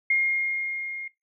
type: tone with level ramp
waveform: sine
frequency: 2134 Hz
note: C7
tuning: 34 cents sharp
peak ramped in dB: -18 to -32 dBFS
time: 0.1-1.08 s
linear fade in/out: 5 ms
effects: noise-tail reverb RT60 0.2 s tail -21 dB re dry